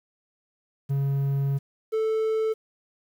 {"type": "tone pair in turn", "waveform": "triangle", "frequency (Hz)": [138.59, 440], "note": ["C#3", "A4"], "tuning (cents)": [0, 0], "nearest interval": "octave + minor sixth", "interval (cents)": 2000, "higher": "second", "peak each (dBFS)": -20, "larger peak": "neither", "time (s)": [[0.89, 1.59], [1.92, 2.54]], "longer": "first", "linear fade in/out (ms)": 20, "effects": ["9-bit"]}